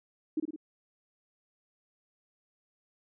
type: tone with echo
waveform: sine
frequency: 311.1 Hz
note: D#4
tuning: in tune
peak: -26 dBFS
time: 0.37-0.4 s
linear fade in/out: 5 ms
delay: 54 ms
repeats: 3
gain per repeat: -4 dB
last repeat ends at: 0.562 s
effects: none